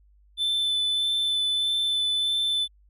triangle tone with vibrato, 3520 Hz, A7, in tune, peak -21 dBFS, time 0.37-2.68 s, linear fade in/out 50 ms, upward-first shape sine, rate 1.6 Hz, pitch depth 10 cents each way, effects added 50 Hz sine -55 dBFS peak until 2.89 s

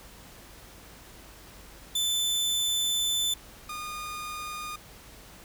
sawtooth tone pair in turn, 3520 / 1222.4 Hz, A7 / D#6, 0 / -31 cents, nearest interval octave + tritone, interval 1831 cents, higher first, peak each -22 / -31 dBFS, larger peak first, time 1.95-3.34 / 3.69-4.76 s, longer first, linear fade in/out 5 ms, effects added 50 Hz sine -55 dBFS peak until 5.44 s + pink hiss -50 dBFS RMS until 5.44 s

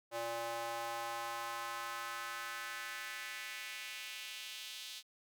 square tone with high-pass filter sweep, 116.54 Hz, A#2, in tune, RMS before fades -43 dBFS, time 0.11-5.03 s, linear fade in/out 50 ms, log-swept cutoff 590 to 3600 Hz, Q 2.1, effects none

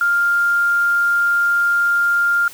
sine tone, 1400 Hz, F6, 4 cents sharp, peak -13 dBFS, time 0.01-2.48 s, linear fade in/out 2 ms, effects white hiss -39 dBFS RMS until 2.53 s

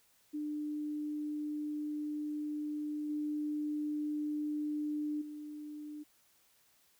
sine tone with level steps, 299.1 Hz, D4, 32 cents sharp, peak -35 / -33 / -42 dBFS, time 0.33-6.04 s, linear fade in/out 20 ms, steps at 3.09 / 5.21 s, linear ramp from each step 10 ms, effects white hiss -69 dBFS RMS until 6.99 s

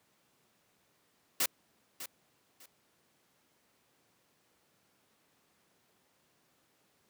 white noise with echo, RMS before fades -29 dBFS, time 1.4-1.46 s, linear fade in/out 5 ms, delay 600 ms, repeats 2, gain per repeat -13 dB, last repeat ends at 2.66 s, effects pink hiss -71 dBFS RMS until 7.09 s + high-pass 150 Hz 12 dB/octave

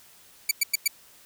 10% pulse tone bursts, 2300 Hz, D7, 37 cents flat, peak -10 dBFS, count 4, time 0.49-0.878 s, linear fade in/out 5 ms, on 22 ms, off 100 ms, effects white hiss -54 dBFS RMS until 1.25 s

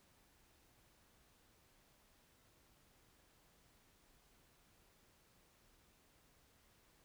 silence, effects pink hiss -71 dBFS RMS until 7.04 s

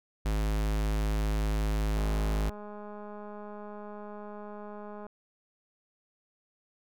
square tone, 52.6 Hz, G#1, 23 cents sharp, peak -27 dBFS, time 0.25-2.5 s, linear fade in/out 10 ms
click train, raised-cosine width 1 ms, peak -31 dBFS, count 645, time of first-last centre 1.97-5.066 s, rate 208 Hz
effects none

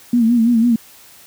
sine tone with vibrato, 233.1 Hz, A#3, in tune, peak -10 dBFS, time 0.13-0.76 s, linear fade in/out 5 ms, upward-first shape sine, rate 6 Hz, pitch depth 78 cents each way, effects white hiss -44 dBFS RMS until 1.26 s

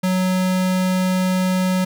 square tone, 185 Hz, F#3, in tune, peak -17 dBFS, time 0.03-1.85 s, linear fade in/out 10 ms, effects none

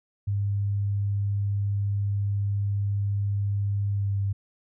sine tone with pitch glide, 100.8 to 99.13 Hz, G2 to G2, +49 to +20 cents, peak -23 dBFS, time 0.27-4.33 s, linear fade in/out 10 ms, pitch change -29 cents, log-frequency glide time 3.92-4.2 s, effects none

